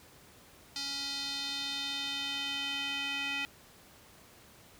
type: tone with band-pass filter sweep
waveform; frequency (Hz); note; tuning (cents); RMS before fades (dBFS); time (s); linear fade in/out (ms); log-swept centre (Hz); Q
square; 279.4; C#4; +14; -36; 0.76-3.45; 0; 4600 to 2600; 3.6
effects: pink hiss -57 dBFS RMS until 4.79 s + high-pass 60 Hz 12 dB/octave